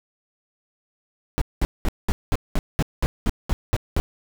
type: noise bursts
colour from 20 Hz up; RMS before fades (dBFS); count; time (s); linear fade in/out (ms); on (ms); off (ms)
brown; -19; 12; 1.38-4; 0; 35; 200
effects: none